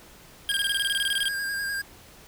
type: tone with vibrato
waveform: square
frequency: 1614 Hz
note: G#6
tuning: 50 cents flat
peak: -28 dBFS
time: 0.49-1.82 s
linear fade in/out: 10 ms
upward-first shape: square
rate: 10 Hz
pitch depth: 24 cents each way
type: tone bursts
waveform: square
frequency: 3219 Hz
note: G7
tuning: 45 cents sharp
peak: -24 dBFS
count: 16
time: 0.49-1.282 s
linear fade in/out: 0 ms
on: 27 ms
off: 24 ms
effects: pink hiss -50 dBFS RMS until 2.27 s